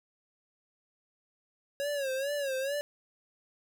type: tone with vibrato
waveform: square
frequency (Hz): 552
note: C#5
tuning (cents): -7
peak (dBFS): -31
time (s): 1.8-2.81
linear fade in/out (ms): 0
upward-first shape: sine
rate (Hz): 2.3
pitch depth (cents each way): 99
effects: none